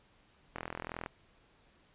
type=click train; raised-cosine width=0.5 ms; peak=-23 dBFS; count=22; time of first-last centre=0.56-1.061 s; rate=41.9 Hz; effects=pink hiss -66 dBFS RMS until 1.94 s + resampled to 8000 Hz